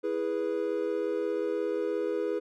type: chord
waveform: triangle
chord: E major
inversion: none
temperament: equal with one note detuned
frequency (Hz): 329.6 / 415.3 / 492.2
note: E4 / G#4 / B4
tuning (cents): 0 / 0 / -6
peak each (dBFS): -32 / -29 / -30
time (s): 0.03-2.4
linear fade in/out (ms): 20
effects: none